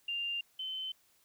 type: tone pair in turn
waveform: sine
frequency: 2794 / 3065 Hz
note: F7 / G7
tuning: 0 / -40 cents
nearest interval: major second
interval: 160 cents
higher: second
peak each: -33 / -36 dBFS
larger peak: first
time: 0.08-0.41 / 0.59-0.92 s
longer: neither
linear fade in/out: 5 ms
effects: white hiss -69 dBFS RMS until 1.24 s